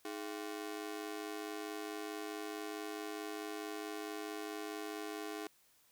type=ring-modulated tone; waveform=sawtooth; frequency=366.5 Hz; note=F#4; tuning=16 cents flat; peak=-34 dBFS; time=0.05-5.47 s; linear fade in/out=0 ms; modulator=52.3 Hz; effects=white hiss -69 dBFS RMS until 5.91 s